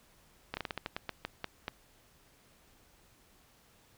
slowing click train, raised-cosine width 0.3 ms, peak -19 dBFS, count 12, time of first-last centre 0.54-1.681 s, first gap 30 ms, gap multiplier 1.23, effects pink hiss -64 dBFS RMS until 3.97 s

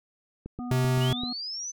click train, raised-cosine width 3 ms, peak -24 dBFS, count 7, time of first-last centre 0.46-1.235 s, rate 7.74 Hz
harmonic tone, 245.5 Hz, B3, 10 cents flat, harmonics 1 / 3 / 5, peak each -32 / -42 / -46 dBFS, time 0.59-1.33 s, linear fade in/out 5 ms
square tone, 128.7 Hz, C3, 28 cents flat, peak -23 dBFS, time 0.71-1.13 s, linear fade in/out 2 ms
sine linear sweep, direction up, 2789 to 6180 Hz, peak -32 dBFS, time 1-1.72 s, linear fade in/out 20 ms
effects none

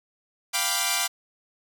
5% pulse chord, G dominant seventh, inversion third, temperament equal, 698.5 / 784 / 987.8 / 1174.7 Hz, F5 / G5 / B5 / D6, 0 / 0 / 0 / 0 cents, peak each -17 dBFS, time 0.53-1.08 s, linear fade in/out 20 ms, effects none

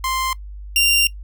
sawtooth tone pair in turn, 1046.5 / 2778 Hz, C6 / F7, 0 / -10 cents, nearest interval octave + perfect fourth, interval 1690 cents, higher second, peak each -16 / -9 dBFS, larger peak second, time 0.04-0.33 / 0.76-1.07 s, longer second, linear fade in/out 2 ms, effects noise-tail reverb RT60 0.1 s tail -21 dB re dry + added 50 Hz sine -31 dBFS peak until 1.23 s

